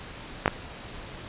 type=clicks; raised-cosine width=0.5 ms; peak=-5 dBFS; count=2; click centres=0.459 / 0.479 s; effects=pink hiss -41 dBFS RMS until 1.28 s + resampled to 8000 Hz